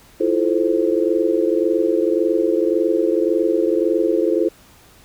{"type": "chord", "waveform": "sine", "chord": "F major seventh", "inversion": "third", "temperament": "just", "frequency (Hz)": [327.4, 349.2, 436.5, 523.8], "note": ["E4", "F4", "A4", "C5"], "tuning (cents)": [-12, 0, -14, 2], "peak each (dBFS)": [-20, -20, -20, -22], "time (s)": [0.2, 4.49], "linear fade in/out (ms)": 10, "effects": ["pink hiss -49 dBFS RMS until 5.04 s"]}